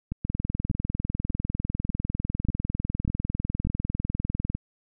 two click trains, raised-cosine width 5 ms, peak -17 / -15 dBFS, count 7 / 87, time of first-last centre 0.12-3.67 / 0.25-4.55 s, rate 1.69 / 20 Hz, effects none

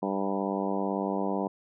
harmonic tone with a mistuned harmonic, 98 Hz, G2, in tune, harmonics 2 / 3 / 4 / 5 / 6 / 7 / 8 / 9 / 10, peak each -32 / -34 / -35 / -36 / -37 / -37 / -38 / -39 / -39 dBFS, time 0.02-1.48 s, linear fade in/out 10 ms, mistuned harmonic 9, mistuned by +20 cents, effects none

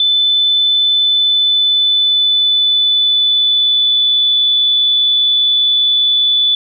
sine tone with pitch glide, 3511 to 3475 Hz, A7 to A7, -4 to -22 cents, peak -9 dBFS, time 0-6.55 s, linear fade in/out 2 ms, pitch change -18 cents, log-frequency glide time 0.85-4.42 s, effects none

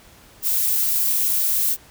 violet noise, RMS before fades -20 dBFS, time 0.42-1.77 s, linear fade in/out 50 ms, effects pink hiss -49 dBFS RMS until 1.9 s

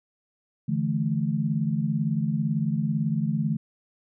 sine chord, D suspended second, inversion none, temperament equal with one note detuned, 146.83 / 164.81 / 217.2 Hz, D3 / E3 / A3, 0 / 0 / -22 cents, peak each -27 dBFS, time 0.68-3.57 s, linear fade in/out 10 ms, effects none

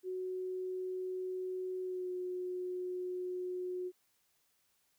sine tone with pitch glide, 370.1 to 363.5 Hz, F#4 to F#4, 0 to -31 cents, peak -36 dBFS, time 0.03-3.92 s, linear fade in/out 50 ms, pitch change -31 cents, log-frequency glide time 1.82-2.11 s, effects white hiss -75 dBFS RMS until 4.98 s

